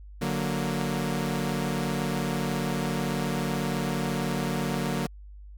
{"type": "chord", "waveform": "sawtooth", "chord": "D augmented", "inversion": "none", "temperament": "equal", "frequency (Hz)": [146.83, 185, 233.1], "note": ["D3", "F#3", "A#3"], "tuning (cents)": [0, 0, 0], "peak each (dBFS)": -27, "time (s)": [0.21, 5.07], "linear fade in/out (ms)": 10, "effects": ["added 50 Hz sine -42 dBFS peak until 5.57 s"]}